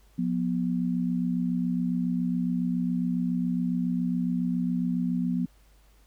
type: tone pair together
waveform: sine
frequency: 177.77 / 245 Hz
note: F3 / B3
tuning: +31 / -14 cents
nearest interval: tritone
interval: 555 cents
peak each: -27 dBFS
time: 0.18-5.46 s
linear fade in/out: 10 ms
effects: added 50 Hz sine -56 dBFS peak until 6.06 s + pink hiss -64 dBFS RMS until 6.06 s